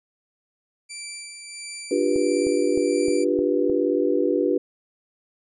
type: tone with tremolo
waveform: 10% pulse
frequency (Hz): 2339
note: D7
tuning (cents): -8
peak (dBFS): -23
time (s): 0.89-3.25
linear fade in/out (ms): 20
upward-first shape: sine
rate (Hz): 1.5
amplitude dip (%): 45
type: chord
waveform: sine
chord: G dominant seventh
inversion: second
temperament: just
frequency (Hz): 294 / 352.8 / 392 / 490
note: D4 / F4 / G4 / B4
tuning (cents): +2 / +18 / 0 / -14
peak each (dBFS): -24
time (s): 1.91-4.58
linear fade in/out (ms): 5
type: click train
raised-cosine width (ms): 2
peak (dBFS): -21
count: 6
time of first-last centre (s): 2.16-3.698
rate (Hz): 3.25
effects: resampled to 24000 Hz